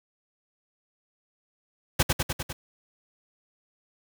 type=noise with echo; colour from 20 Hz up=pink; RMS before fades=-20 dBFS; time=1.99-2.03 s; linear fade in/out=10 ms; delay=100 ms; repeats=5; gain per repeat=-3 dB; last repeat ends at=2.53 s; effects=none